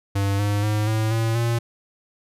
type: tone with pitch steps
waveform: square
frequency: 99.3 / 102.62 / 106.06 / 109.61 / 113.28 / 117.07 Hz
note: G2 / G#2 / G#2 / A2 / A#2 / A#2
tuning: +23 / -20 / +37 / -6 / -49 / +8 cents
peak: -20 dBFS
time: 0.15-1.59 s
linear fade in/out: 10 ms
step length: 240 ms
effects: resampled to 32000 Hz